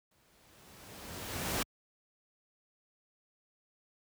pink noise with exponential growth, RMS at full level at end -31 dBFS, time 0.11-1.63 s, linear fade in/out 5 ms, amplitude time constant 330 ms, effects high-pass 60 Hz 12 dB/octave

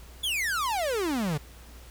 45% pulse exponential sweep, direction down, 3520 to 138.59 Hz, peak -26 dBFS, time 0.23-1.38 s, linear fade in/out 10 ms, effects added 60 Hz sine -46 dBFS peak until 1.9 s + pink hiss -52 dBFS RMS until 1.9 s

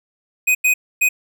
square tone bursts at uneven times, 2500 Hz, D#7, 8 cents sharp, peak -13 dBFS, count 3, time 0.47-0.55 / 0.64-0.74 / 1.01-1.09 s, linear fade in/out 10 ms, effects none

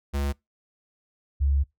square / sine tone pair in turn, 70.3 / 69.81 Hz, C#2 / C#2, +25 / +13 cents, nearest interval unison, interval 12 cents, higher first, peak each -25 / -19 dBFS, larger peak second, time 0.13-0.33 / 1.4-1.64 s, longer second, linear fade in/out 20 ms, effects noise-tail reverb RT60 0.2 s tail -25 dB re dry

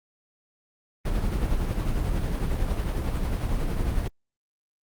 brown noise with tremolo, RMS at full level -24 dBFS, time 1.05-4.08 s, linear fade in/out 5 ms, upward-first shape sine, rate 11 Hz, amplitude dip 35%, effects Opus 32 kbps

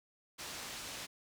white low-pass noise, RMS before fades -45 dBFS, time 0.38-1.07 s, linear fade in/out 20 ms, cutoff 6500 Hz, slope 12 dB/octave, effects none

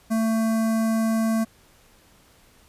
square tone with notch filter, 223.3 Hz, A3, 26 cents sharp, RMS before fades -22 dBFS, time 0.1-1.45 s, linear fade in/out 20 ms, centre 3200 Hz, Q 0.58, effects pink hiss -56 dBFS RMS until 2.68 s + resampled to 32000 Hz

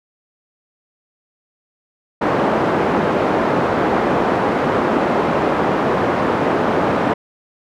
pink band-pass noise, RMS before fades -17 dBFS, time 2.21-7.14 s, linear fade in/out 10 ms, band 240 to 1100 Hz, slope 12 dB/octave, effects none

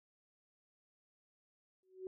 sine tone with exponential growth, 374.2 Hz, F#4, 20 cents sharp, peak -38 dBFS, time 1.83-2.07 s, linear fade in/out 1 ms, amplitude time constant 51 ms, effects none

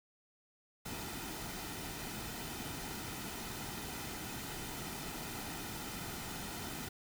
pink noise with comb filter, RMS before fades -43 dBFS, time 0.85-6.89 s, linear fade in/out 10 ms, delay 1.8 ms, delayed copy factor -0.5, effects none

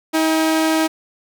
sawtooth tone pair together, 318.3 / 802 Hz, D#4 / G5, +39 / +39 cents, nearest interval octave + major third, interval 1600 cents, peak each -11 / -23 dBFS, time 0.13-0.88 s, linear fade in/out 20 ms, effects none

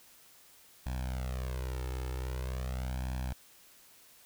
sawtooth tone with flanger, 63.6 Hz, C2, 48 cents flat, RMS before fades -36 dBFS, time 0.86-3.33 s, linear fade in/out 0 ms, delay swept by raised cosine 1.2 to 2.3 ms, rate 0.44 Hz, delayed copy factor +0.95, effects white hiss -59 dBFS RMS until 4.25 s

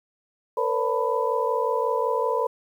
sine tone cluster, 456.6 / 502 / 566 / 901 / 993 Hz, A#4 / B4 / C#5 / A5 / B5, -36 / +28 / +36 / +41 / +9 cents, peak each -26 / -27 / -30 / -33 / -26 dBFS, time 0.57-2.47 s, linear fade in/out 5 ms, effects 9-bit

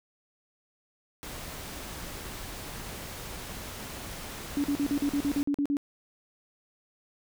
pink noise, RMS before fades -40 dBFS, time 1.23-5.43 s, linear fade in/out 0 ms
sine tone bursts, 285.5 Hz, D4, 49 cents flat, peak -24 dBFS, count 11, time 4.57-5.769 s, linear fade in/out 0 ms, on 69 ms, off 44 ms
effects none

